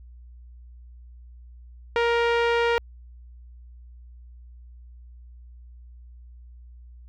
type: tone with low-pass filter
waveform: sawtooth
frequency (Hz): 469.3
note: A#4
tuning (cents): +12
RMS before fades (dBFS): -22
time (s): 1.96-2.78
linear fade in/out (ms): 0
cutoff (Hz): 2600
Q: 1.2
effects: added 60 Hz sine -43 dBFS peak until 7.08 s